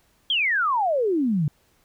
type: exponential sweep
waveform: sine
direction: down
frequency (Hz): 3322 to 138.59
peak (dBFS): -19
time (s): 0.3-1.48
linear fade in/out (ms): 2
effects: pink hiss -63 dBFS RMS until 1.84 s